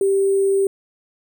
sine tone with sample-and-hold, 391.7 Hz, G4, 1 cent flat, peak -14 dBFS, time 0.01-0.67 s, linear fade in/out 2 ms, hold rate 8820 Hz, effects none

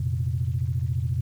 sine chord, F suspended fourth, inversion none, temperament equal, 87.31 / 116.54 / 130.81 Hz, F2 / Bb2 / C3, 0 / 0 / 0 cents, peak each -27 dBFS, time 0-1.21 s, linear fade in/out 5 ms, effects tanh soft clip ceiling -14 dBFS + 9-bit

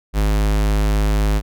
square tone, 51.91 Hz, G#1, in tune, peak -15 dBFS, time 0.13-1.42 s, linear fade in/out 50 ms, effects none

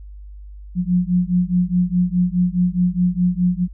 sine beating tone pair, 176.8 / 181.6 Hz, F3 / F#3, +22 / -32 cents, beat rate 4.8 Hz, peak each -18 dBFS, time 0.75-3.68 s, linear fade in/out 50 ms, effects added 50 Hz sine -34 dBFS peak until 3.73 s

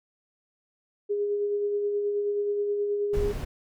sine tone with tremolo, 410 Hz, G#4, 22 cents flat, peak -23 dBFS, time 1.09-3.33 s, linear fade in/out 20 ms, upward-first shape sine, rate 9.4 Hz, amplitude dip 30%
brown noise, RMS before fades -30 dBFS, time 3.13-3.45 s, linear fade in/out 10 ms
effects none

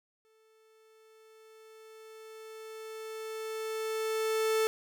45% pulse tone with exponential growth, 440 Hz, A4, in tune, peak -25 dBFS, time 0.25-4.67 s, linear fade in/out 0 ms, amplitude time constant 960 ms, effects none

